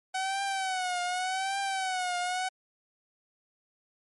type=tone with vibrato; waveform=sawtooth; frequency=750 Hz; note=F#5; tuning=23 cents sharp; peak=-25 dBFS; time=0.14-2.49 s; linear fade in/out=10 ms; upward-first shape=triangle; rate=0.86 Hz; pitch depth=100 cents each way; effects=MP3 48 kbps